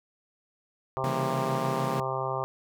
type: harmonic tone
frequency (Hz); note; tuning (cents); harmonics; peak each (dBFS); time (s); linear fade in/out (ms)
132; C3; +16; 1 / 3 / 4 / 5 / 6 / 7 / 8 / 9; -36 / -36 / -36 / -36 / -36 / -36 / -36 / -36; 0.97-2.44; 0
type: chord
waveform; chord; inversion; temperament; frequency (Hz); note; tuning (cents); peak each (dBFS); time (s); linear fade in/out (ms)
sawtooth; C# diminished seventh; none; equal; 138.59 / 164.81 / 196 / 233.1; C#3 / E3 / G3 / Bb3; 0 / 0 / 0 / 0; -30 / -32 / -36 / -32; 1.04-2; 0
effects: none